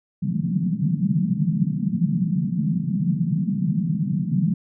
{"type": "band-pass noise", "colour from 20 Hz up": "white", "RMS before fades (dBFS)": -22, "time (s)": [0.22, 4.54], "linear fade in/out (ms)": 5, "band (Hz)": [150, 200], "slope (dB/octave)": 48, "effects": []}